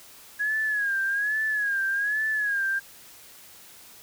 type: tone with vibrato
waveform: sine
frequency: 1661.2 Hz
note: G#6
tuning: in tune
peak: -23 dBFS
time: 0.39-2.8 s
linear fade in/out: 20 ms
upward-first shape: sine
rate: 1.2 Hz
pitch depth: 92 cents each way
effects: white hiss -49 dBFS RMS until 4.02 s